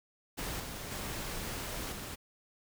pink noise with level steps, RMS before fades -38 / -42 / -39 / -42 dBFS, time 0.37-2.16 s, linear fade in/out 20 ms, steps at 0.6 / 0.91 / 1.92 s, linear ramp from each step 2 ms, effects none

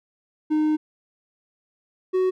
triangle tone pair in turn, 307.2 / 371.9 Hz, D#4 / F#4, -22 / +9 cents, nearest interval minor third, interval 331 cents, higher second, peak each -16 dBFS, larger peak neither, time 0.5-0.77 / 2.13-2.31 s, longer first, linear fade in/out 20 ms, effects none

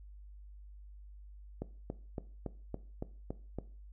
click train, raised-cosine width 2 ms, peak -24 dBFS, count 8, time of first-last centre 1.62-3.586 s, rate 3.56 Hz, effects noise-tail reverb RT60 0.4 s tail -17 dB re dry + added 50 Hz sine -49 dBFS peak until 3.92 s

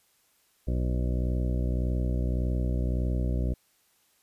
harmonic tone, 61.74 Hz, B1, in tune, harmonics 1 / 2 / 3 / 4 / 5 / 6 / 8 / 9 / 10, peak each -26 / -32 / -36 / -38 / -40 / -42 / -44 / -45 / -46 dBFS, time 0.67-3.54 s, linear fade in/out 10 ms, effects white hiss -67 dBFS RMS until 4.22 s + resampled to 32000 Hz

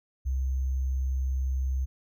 sine tone with sample-and-hold, 65.7 Hz, C2, 8 cents sharp, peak -25 dBFS, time 0.25-1.86 s, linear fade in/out 20 ms, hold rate 6300 Hz, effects none

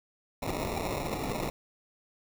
blue noise with sample-and-hold, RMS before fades -33 dBFS, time 0.42-1.5 s, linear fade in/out 2 ms, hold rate 1575 Hz, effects none

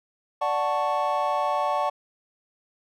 triangle chord, D major seventh, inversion none, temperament equal, 587.3 / 740 / 880 / 1108.7 Hz, D5 / F#5 / A5 / C#6, 0 / 0 / 0 / 0 cents, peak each -26 dBFS, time 0.41-1.9 s, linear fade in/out 10 ms, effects none

